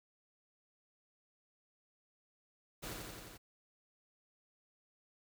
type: noise with echo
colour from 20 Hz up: pink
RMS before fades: -44 dBFS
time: 2.82-2.94 s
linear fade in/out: 20 ms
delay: 88 ms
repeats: 5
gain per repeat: -2 dB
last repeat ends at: 3.38 s
effects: none